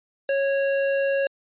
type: tone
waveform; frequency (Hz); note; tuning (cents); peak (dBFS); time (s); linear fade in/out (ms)
square; 551; C#5; -11; -21; 0.29-1.27; 2
effects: resampled to 8000 Hz